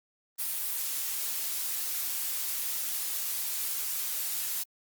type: noise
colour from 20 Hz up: blue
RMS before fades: -32 dBFS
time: 0.38-4.64 s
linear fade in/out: 20 ms
effects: Opus 32 kbps